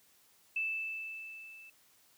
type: tone with level ramp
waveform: sine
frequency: 2637 Hz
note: E7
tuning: in tune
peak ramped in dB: -30 to -51 dBFS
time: 0.56-1.7 s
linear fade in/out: 5 ms
effects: white hiss -66 dBFS RMS until 2.17 s + high-pass 60 Hz 12 dB/octave